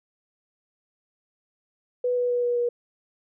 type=tone with pitch steps; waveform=sine; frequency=493.9 / 490.5 / 487.1 / 483.7 / 480.4 Hz; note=B4 / B4 / B4 / B4 / B4; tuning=0 / -12 / -24 / -36 / -48 cents; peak=-21 dBFS; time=2.04-2.69 s; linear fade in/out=5 ms; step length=130 ms; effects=none